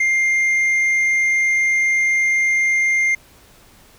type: tone with tanh clipping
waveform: triangle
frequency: 2108 Hz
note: C7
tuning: 12 cents sharp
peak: -15 dBFS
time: 0-3.15 s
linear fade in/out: 5 ms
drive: 8 dB
effects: pink hiss -49 dBFS RMS until 3.98 s